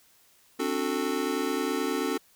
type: chord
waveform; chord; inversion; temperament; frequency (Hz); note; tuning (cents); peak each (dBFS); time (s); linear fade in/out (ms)
square; D dominant seventh; third; just; 264.3 / 293.7 / 367.1 / 440.5; C4 / D4 / F#4 / A4; +18 / 0 / -14 / +2; -33; 0.59-2.18; 10
effects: white hiss -61 dBFS RMS until 2.35 s